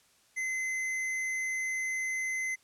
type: tone with hard clipping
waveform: triangle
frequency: 2052 Hz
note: C7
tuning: 34 cents flat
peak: -32 dBFS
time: 0.36-2.56 s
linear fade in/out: 20 ms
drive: 17 dB
effects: white hiss -65 dBFS RMS until 2.63 s + low-pass 10000 Hz 12 dB/octave